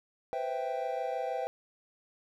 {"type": "chord", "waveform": "triangle", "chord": "C major seventh", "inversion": "third", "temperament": "equal with one note detuned", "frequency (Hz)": [497, 523.3, 659.3, 784], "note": ["B4", "C5", "E5", "G5"], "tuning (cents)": [11, 0, 0, 0], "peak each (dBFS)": [-36, -36, -35, -34], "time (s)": [0.33, 1.47], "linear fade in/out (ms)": 0, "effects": []}